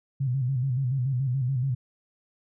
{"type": "tone with vibrato", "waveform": "sine", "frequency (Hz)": 130, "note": "C3", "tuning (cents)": -11, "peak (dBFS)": -23, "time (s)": [0.2, 1.75], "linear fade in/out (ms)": 10, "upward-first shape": "square", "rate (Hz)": 7, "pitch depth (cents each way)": 88, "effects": []}